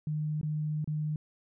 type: tone with dropouts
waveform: sine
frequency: 152.4 Hz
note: D#3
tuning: 36 cents flat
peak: -29 dBFS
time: 0.07-1.16 s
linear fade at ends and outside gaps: 2 ms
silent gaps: 0.413-0.43 / 0.844-0.875 s
effects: none